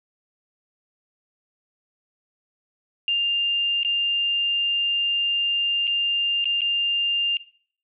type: tone with dropouts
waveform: sine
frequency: 2800 Hz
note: F7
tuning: 4 cents sharp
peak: -19 dBFS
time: 3.08-7.37 s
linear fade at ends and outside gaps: 1 ms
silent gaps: 3.832-3.848 / 5.871-5.876 / 6.443-6.455 / 6.608-6.617 s
effects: noise-tail reverb RT60 0.5 s tail -18 dB re dry